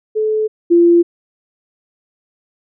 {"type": "tone pair in turn", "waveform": "sine", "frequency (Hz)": [432.4, 343.2], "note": ["A4", "F4"], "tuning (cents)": [-30, -30], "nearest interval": "major third", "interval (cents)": 400, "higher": "first", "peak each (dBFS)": [-13, -6], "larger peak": "second", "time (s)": [[0.15, 0.48], [0.7, 1.03]], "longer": "neither", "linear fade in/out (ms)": 20, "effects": []}